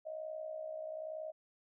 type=tone with amplitude modulation; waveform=sine; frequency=629 Hz; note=D#5; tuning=19 cents sharp; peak=-37 dBFS; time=0.05-1.32 s; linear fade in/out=20 ms; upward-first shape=sine; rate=61 Hz; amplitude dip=65%; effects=none